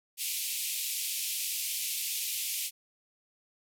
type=band-pass noise; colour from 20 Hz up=white; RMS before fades=-34 dBFS; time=0.17-2.71 s; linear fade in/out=50 ms; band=2300 to 15000 Hz; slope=48 dB/octave; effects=none